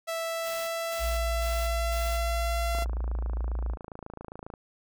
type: tone with pitch glide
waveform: sawtooth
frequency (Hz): 659.3 to 681.4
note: E5 to F5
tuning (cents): 0 to -43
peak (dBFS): -26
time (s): 0.07-2.85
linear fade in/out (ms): 20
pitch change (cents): +57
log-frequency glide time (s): 0.22-2.59
type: noise with tremolo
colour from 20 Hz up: white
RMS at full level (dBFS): -43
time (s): 0.42-2.34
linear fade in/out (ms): 50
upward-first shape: square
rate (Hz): 2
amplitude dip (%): 80
type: tone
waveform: sine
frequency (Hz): 58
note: A#1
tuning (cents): -8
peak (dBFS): -27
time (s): 0.99-3.77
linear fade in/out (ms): 50
type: click train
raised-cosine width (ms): 1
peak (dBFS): -26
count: 50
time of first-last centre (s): 2.75-4.538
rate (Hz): 27.4
effects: none